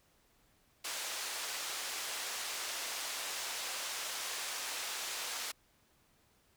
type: band-pass noise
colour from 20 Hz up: white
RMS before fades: -40 dBFS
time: 0.84-5.52 s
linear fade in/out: 10 ms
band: 530 to 7400 Hz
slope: 12 dB/octave
effects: pink hiss -70 dBFS RMS until 6.56 s